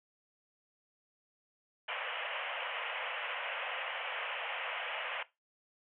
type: band-pass noise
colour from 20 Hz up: white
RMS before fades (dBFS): -39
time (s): 1.88-5.23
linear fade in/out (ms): 5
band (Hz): 480 to 3100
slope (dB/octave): 96
effects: noise-tail reverb RT60 0.2 s tail -17 dB re dry